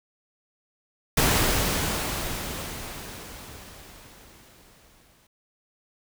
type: noise with exponential decay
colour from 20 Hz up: pink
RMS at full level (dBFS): -20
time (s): 1.17-5.27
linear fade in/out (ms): 5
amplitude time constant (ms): 890
effects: none